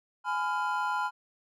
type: chord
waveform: triangle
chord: F diminished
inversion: first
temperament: just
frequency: 838.1 / 1005.8 / 1396.9 Hz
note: Ab5 / Cb6 / F6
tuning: +16 / +31 / 0 cents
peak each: -31 / -29 / -31 dBFS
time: 0.24-1.11 s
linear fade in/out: 50 ms
effects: none